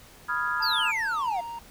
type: chord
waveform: sine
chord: F half-diminished seventh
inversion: second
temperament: equal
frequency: 987.8 / 1244.5 / 1396.9 / 1661.2 Hz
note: Cb6 / Eb6 / F6 / Ab6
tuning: 0 / 0 / 0 / 0 cents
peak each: -32 / -31 / -29 / -31 dBFS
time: 0.28-0.92 s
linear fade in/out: 20 ms
type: tone with pitch glide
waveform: triangle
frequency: 894 to 932.5 Hz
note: A5 to A#5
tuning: +27 to 0 cents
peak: -32 dBFS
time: 0.6-1.59 s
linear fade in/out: 5 ms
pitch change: +73 cents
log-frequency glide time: 1.03-1.37 s
type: exponential sweep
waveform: triangle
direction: down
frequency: 4988 to 676 Hz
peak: -24 dBFS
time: 0.62-1.41 s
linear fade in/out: 10 ms
effects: pink hiss -51 dBFS RMS until 1.7 s